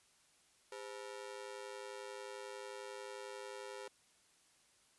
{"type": "ring-modulated tone", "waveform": "sawtooth", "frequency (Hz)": 460, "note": "A#4", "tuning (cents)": -23, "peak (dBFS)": -39, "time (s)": [0.72, 3.88], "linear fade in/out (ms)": 2, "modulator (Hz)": 55.6, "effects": ["white hiss -70 dBFS RMS until 4.98 s", "resampled to 24000 Hz"]}